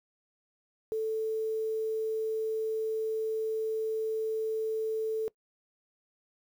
sine tone with quantisation, 440 Hz, A4, in tune, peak -28 dBFS, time 0.92-5.28 s, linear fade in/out 0 ms, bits 9, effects noise-tail reverb RT60 0.1 s tail -23 dB re dry

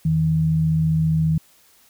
sine tone pair together, 84.2 / 158.95 Hz, E2 / D#3, +37 / +37 cents, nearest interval major seventh, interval 1100 cents, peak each -27 / -16 dBFS, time 0.05-1.38 s, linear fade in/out 5 ms, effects white hiss -55 dBFS RMS until 1.89 s

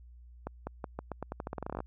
accelerating click train, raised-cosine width 1 ms, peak -22 dBFS, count 19, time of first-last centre 0.47-1.804 s, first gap 200 ms, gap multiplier 0.86, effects added 60 Hz sine -50 dBFS peak until 1.86 s

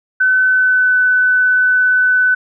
sine tone with pitch glide, 1516 to 1502.9 Hz, F#6 to F#6, +42 to +27 cents, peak -9 dBFS, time 0.2-2.35 s, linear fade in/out 10 ms, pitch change -15 cents, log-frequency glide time 0.47-0.95 s, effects none

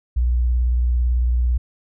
sine tone with vibrato, 60.7 Hz, B1, 29 cents flat, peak -15 dBFS, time 0.16-1.58 s, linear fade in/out 10 ms, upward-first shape square, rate 18 Hz, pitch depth 41 cents each way, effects none

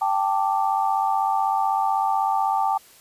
sine chord, G suspended second, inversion none, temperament equal, 784 / 880 / 1174.7 Hz, G5 / A5 / D6, 0 / 0 / 0 cents, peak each -22 / -23 / -27 dBFS, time 0.01-2.78 s, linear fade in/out 10 ms, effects white hiss -51 dBFS RMS until 3 s + resampled to 32000 Hz

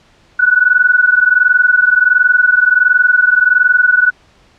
sine tone pair together, 1468 / 1489.4 Hz, F#6 / F#6, -14 / +11 cents, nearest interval unison, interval 25 cents, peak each -10 dBFS, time 0.39-4.11 s, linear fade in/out 10 ms, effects pink hiss -49 dBFS RMS until 4.58 s + low-pass 5000 Hz 12 dB/octave

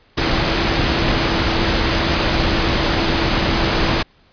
sine tone in noise, 331.4 Hz, E4, 9 cents sharp, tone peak -25 dBFS, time 0.17-4.03 s, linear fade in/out 10 ms, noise pink, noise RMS -17 dBFS, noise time 0.17-4.03 s, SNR -11 dB, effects pink hiss -54 dBFS RMS until 4.32 s + resampled to 11025 Hz

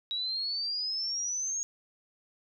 sine exponential sweep, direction up, 3843 to 6630 Hz, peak -30 dBFS, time 0.11-1.63 s, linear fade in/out 0 ms, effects none

